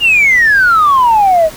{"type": "exponential sweep", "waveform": "sine", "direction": "down", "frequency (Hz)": [2885, 612], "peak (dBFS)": -4, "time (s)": [0, 1.5], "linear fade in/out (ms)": 50, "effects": ["tanh soft clip ceiling -2 dBFS", "pink hiss -31 dBFS RMS until 1.56 s"]}